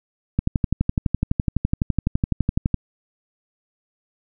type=click train; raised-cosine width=5 ms; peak=-6 dBFS; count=29; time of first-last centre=0.39-2.743 s; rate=11.9 Hz; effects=none